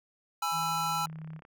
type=chord; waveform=square; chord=E major; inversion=first; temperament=equal with one note detuned; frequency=830.6 / 987.8 / 1332.3 Hz; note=G#5 / B5 / E6; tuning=0 / 0 / +18 cents; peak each=-34 / -37 / -32 dBFS; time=0.42-1.06 s; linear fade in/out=5 ms
type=tone with pitch glide; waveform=sine; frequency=160 to 157.52 Hz; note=D#3 to D#3; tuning=+49 to +22 cents; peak=-39 dBFS; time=0.51-1.41 s; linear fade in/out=50 ms; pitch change=-27 cents; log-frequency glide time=0.8-1.26 s
type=click train; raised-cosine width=0.5 ms; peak=-38 dBFS; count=29; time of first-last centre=0.63-1.451 s; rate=34.1 Hz
effects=none